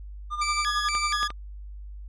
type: tone with tremolo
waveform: triangle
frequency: 1205 Hz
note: D6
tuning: 44 cents sharp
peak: -21 dBFS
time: 0.3-1.32 s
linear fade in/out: 50 ms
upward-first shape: sine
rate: 11 Hz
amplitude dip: 75%
type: tone with vibrato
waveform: 20% pulse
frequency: 1976 Hz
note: B6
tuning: in tune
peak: -22 dBFS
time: 0.41-1.28 s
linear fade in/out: 10 ms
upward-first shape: square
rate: 2.1 Hz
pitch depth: 280 cents each way
type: clicks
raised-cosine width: 0.3 ms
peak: -19 dBFS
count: 3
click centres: 0.951 / 1.23 / 1.304 s
effects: added 50 Hz sine -37 dBFS peak until 2.08 s + resampled to 22050 Hz